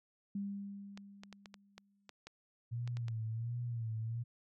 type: tone with exponential decay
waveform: sine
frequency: 200 Hz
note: G3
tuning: 35 cents sharp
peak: -35 dBFS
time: 0.35-2.1 s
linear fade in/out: 5 ms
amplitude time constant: 380 ms
type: clicks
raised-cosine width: 0.2 ms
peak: -32 dBFS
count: 11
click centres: 0.975 / 1.235 / 1.327 / 1.458 / 1.542 / 1.78 / 2.093 / 2.27 / 2.876 / 2.97 / 3.083 s
type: tone with vibrato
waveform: sine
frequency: 115.8 Hz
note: A#2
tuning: 11 cents flat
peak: -36 dBFS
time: 2.71-4.24 s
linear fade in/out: 20 ms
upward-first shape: sine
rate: 1.4 Hz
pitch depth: 77 cents each way
effects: none